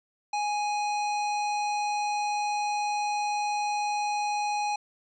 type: tone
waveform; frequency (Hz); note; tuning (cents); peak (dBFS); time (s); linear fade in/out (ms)
square; 831; G#5; +1; -27; 0.33-4.76; 5
effects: resampled to 16000 Hz + 11-bit